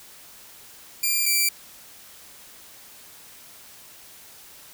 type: tone pair in turn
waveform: 5% pulse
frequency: 2381 / 2340 Hz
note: D7 / D7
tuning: +23 / -7 cents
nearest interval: unison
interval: 30 cents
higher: first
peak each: -11 / -9 dBFS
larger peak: second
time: 1.03-1.26 / 1.26-1.49 s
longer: neither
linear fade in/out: 5 ms
effects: white hiss -47 dBFS RMS until 4.73 s

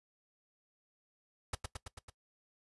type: noise with echo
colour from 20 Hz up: pink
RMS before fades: -36 dBFS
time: 1.53-1.55 s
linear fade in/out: 5 ms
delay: 110 ms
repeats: 5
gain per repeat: -3 dB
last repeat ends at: 2.1 s
effects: noise-tail reverb RT60 0.1 s tail -18 dB re dry + resampled to 24000 Hz

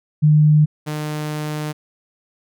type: tone pair in turn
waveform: sine / sawtooth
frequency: 151.6 / 151.6 Hz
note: D#3 / D#3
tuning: -45 / -45 cents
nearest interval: unison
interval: 0 cents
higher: neither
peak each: -9 / -19 dBFS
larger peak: first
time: 0.22-0.66 / 0.86-1.73 s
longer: second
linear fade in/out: 20 ms
effects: none

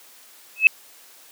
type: tone with exponential growth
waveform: sine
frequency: 2594 Hz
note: E7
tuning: 28 cents flat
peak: -4 dBFS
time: 0.56-0.67 s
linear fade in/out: 1 ms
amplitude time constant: 22 ms
effects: white hiss -49 dBFS RMS until 1.31 s + high-pass 300 Hz 12 dB/octave

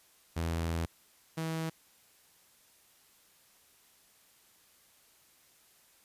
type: tone pair in turn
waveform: sawtooth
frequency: 82.9 / 161.55 Hz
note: E2 / E3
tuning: +10 / -35 cents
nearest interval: octave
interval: 1155 cents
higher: second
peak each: -27 / -29 dBFS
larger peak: first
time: 0.36-0.86 / 1.37-1.7 s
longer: first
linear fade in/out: 10 ms
effects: white hiss -64 dBFS RMS until 6.04 s + resampled to 32000 Hz

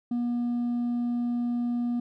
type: tone with hard clipping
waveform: triangle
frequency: 240.3 Hz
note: B3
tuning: 47 cents flat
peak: -24 dBFS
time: 0.11-2 s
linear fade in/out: 5 ms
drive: 1 dB
effects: none

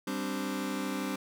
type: chord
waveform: sawtooth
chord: G suspended fourth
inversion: none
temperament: just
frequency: 196 / 261.3 / 294 Hz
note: G3 / C4 / D4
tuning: 0 / -2 / +2 cents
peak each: -32 dBFS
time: 0.07-1.16 s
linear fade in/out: 5 ms
effects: none

